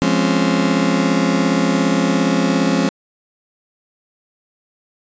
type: chord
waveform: 35% pulse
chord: Db major seventh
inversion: first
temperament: just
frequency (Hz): 173.24 / 207.9 / 259.9 / 277.2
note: F3 / Ab3 / C4 / Db4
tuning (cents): -14 / +2 / -11 / 0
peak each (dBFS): -18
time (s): 0.02-2.89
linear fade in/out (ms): 0
effects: resampled to 16000 Hz

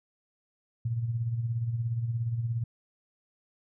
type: tone with tremolo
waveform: sine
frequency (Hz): 116.54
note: A#2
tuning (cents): 0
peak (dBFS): -25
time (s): 0.85-2.64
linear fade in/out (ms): 5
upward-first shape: sine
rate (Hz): 17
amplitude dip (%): 55
effects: none

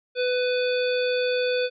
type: harmonic tone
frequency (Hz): 498.5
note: B4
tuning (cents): +16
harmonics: 1 / 3 / 5 / 7 / 9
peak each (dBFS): -22 / -32 / -32 / -34 / -36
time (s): 0.15-1.7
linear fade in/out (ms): 50
effects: none

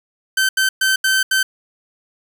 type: tone bursts at uneven times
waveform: sawtooth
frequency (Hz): 1543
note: G6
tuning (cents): -28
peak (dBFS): -10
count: 5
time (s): 0.37-0.49 / 0.57-0.69 / 0.81-0.96 / 1.04-1.23 / 1.31-1.43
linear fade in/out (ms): 5
effects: none

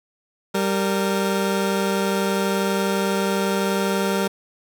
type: tone pair together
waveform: 20% pulse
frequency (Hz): 195.46 / 463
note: G3 / A#4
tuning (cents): -5 / -12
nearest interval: octave + minor third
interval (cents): 1493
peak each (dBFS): -16 / -20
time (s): 0.54-4.28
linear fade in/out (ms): 10
effects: none

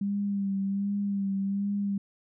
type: tone with vibrato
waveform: sine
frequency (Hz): 198.7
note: G3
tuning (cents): +24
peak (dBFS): -26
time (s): 0.01-1.98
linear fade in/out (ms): 5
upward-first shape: sine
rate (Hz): 1.3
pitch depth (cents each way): 32
effects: none

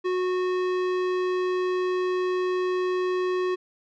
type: tone with tanh clipping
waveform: sine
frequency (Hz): 366.2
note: F#4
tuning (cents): -18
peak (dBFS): -25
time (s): 0.04-3.56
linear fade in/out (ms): 20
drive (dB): 17
effects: none

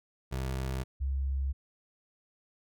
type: tone pair in turn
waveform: 25% pulse / sine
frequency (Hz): 65.41 / 67.64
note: C2 / C#2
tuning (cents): 0 / -42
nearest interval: minor second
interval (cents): 58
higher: second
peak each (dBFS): -28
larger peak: neither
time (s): 0.31-0.84 / 1-1.53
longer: neither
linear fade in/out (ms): 20
effects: none

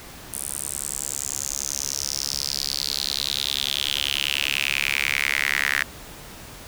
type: tone with high-pass filter sweep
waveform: sawtooth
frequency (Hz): 70.2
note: C#2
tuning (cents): +22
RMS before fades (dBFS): -26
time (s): 0.33-5.83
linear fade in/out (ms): 0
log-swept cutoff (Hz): 9500 to 1800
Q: 5.1
effects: pink hiss -41 dBFS RMS until 6.67 s

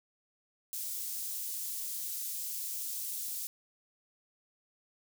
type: high-pass noise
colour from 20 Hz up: white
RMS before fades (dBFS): -38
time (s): 0.73-3.47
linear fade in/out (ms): 0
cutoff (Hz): 6300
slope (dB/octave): 12
effects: none

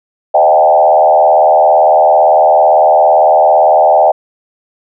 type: tone with frequency modulation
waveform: sine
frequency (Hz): 698.5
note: F5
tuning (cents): 0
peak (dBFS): -4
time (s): 0.34-4.12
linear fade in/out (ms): 10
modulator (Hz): 77.8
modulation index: 1.7
effects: none

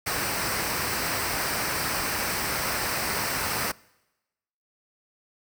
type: noise with comb filter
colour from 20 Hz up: pink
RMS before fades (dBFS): -28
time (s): 0.06-3.72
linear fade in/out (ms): 10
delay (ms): 0.29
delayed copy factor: -0.55
effects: noise-tail reverb RT60 1.0 s tail -24 dB re dry + high-pass 60 Hz 12 dB/octave

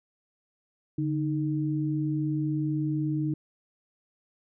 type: tone pair together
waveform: sine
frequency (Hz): 145.5 / 309.4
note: D3 / D#4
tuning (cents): -16 / -10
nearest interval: octave + minor second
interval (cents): 1306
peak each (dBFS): -28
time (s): 0.98-3.34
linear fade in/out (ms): 5
effects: none

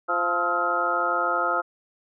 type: harmonic tone with a mistuned harmonic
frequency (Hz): 173.7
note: F3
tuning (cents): -9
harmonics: 2 / 3 / 4 / 5 / 6 / 7 / 8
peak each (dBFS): -34 / -30 / -29 / -32 / -35 / -25 / -27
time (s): 0.08-1.62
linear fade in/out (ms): 20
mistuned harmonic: 7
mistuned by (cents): +85
effects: none

